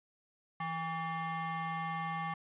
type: tone with frequency modulation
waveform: sine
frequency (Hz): 165.3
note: E3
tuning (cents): +5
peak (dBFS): -32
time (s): 0.6-2.34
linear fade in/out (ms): 5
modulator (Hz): 974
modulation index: 1.6
effects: tanh soft clip ceiling -33 dBFS + resampled to 8000 Hz